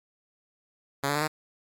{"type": "tone with pitch steps", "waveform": "5% pulse", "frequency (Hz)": [139.7, 144.46, 149.38, 154.47], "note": ["C#3", "D3", "D3", "D#3"], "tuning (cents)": [14, -28, 30, -12], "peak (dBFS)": -14, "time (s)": [1.03, 1.278], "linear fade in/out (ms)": 10, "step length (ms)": 62, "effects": ["AAC 48 kbps"]}